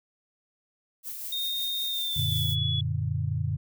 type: noise with tremolo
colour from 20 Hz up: violet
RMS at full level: -35 dBFS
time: 1.03-2.56 s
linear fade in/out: 50 ms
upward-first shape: triangle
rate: 5.4 Hz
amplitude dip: 40%
type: tone with pitch glide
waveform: sine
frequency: 3682 to 3396 Hz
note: A#7 to G#7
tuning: -22 to +38 cents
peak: -28 dBFS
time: 1.32-2.81 s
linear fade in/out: 5 ms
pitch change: -140 cents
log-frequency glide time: 1.87-2.46 s
type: chord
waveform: sine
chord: Gb augmented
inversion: none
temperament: equal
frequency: 92.5 / 116.54 / 146.83 Hz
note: Gb2 / Bb2 / D3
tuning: 0 / 0 / 0 cents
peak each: -30 dBFS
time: 2.16-3.57 s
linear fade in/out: 10 ms
effects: none